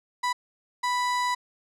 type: tone bursts at uneven times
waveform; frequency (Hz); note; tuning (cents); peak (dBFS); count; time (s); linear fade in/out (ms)
35% pulse; 987.8; B5; 0; -22; 2; 0.23-0.33 / 0.83-1.35; 10
effects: low-pass 8000 Hz 12 dB/octave